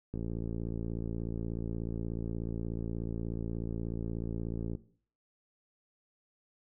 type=click train; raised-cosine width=3 ms; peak=-24 dBFS; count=262; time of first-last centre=0.14-4.751 s; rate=56.6 Hz; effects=noise-tail reverb RT60 0.5 s tail -17 dB re dry